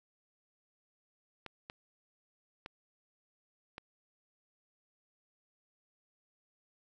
clicks, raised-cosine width 0.3 ms, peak -27 dBFS, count 4, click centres 1.463 / 1.699 / 2.661 / 3.781 s, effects none

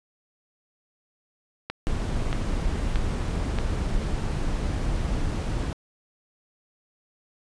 click train, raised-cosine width 0.3 ms, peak -14 dBFS, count 4, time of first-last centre 1.7-3.587 s, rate 1.59 Hz
brown noise, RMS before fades -26 dBFS, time 1.87-5.73 s, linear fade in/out 0 ms
effects resampled to 22050 Hz

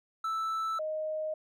triangle / sine tone pair in turn, 1318.5 / 622.2 Hz, E6 / D#5, 0 / 0 cents, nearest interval octave + minor second, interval 1300 cents, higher first, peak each -28 / -31 dBFS, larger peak first, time 0.24-0.79 / 0.79-1.34 s, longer neither, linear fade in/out 5 ms, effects none

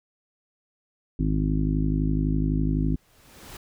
harmonic tone, 51.91 Hz, G#1, in tune, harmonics 1 / 2 / 3 / 4 / 5 / 6 / 7, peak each -25 / -33 / -26 / -37 / -27 / -33 / -40 dBFS, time 1.19-2.96 s, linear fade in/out 5 ms
pink noise with exponential growth, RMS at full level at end -40 dBFS, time 2.65-3.57 s, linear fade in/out 5 ms, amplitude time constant 200 ms
effects none

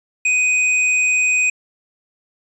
sine tone with hard clipping, 2498 Hz, D#7, 6 cents sharp, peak -15 dBFS, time 0.25-1.5 s, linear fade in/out 5 ms, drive 13 dB, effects resampled to 24000 Hz

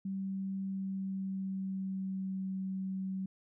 sine tone with pitch glide, 193 to 190.23 Hz, G3 to F#3, -27 to +48 cents, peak -34 dBFS, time 0.05-3.26 s, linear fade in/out 5 ms, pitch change -25 cents, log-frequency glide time 0.54-2.48 s, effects none

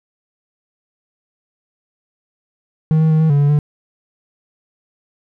triangle tone with pitch steps, 157.4 / 158.8 / 156.9 / 159.1 / 143 / 143.8 / 147.8 Hz, D#3 / D#3 / D#3 / D#3 / D3 / D3 / D3, +20 / +36 / +15 / +39 / -46 / -36 / +11 cents, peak -8 dBFS, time 2.91-3.589 s, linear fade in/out 0 ms, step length 97 ms, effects none

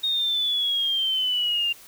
sine exponential sweep, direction down, 3729 to 2781 Hz, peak -21 dBFS, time 0.03-1.73 s, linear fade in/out 10 ms, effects white hiss -48 dBFS RMS until 1.87 s

